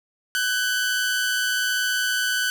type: tone pair together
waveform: sawtooth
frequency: 1505 / 1626.2 Hz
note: F#6 / G#6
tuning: +29 / -37 cents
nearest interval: minor second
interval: 134 cents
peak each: -18 / -27 dBFS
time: 0.35-2.5 s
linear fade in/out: 0 ms
effects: none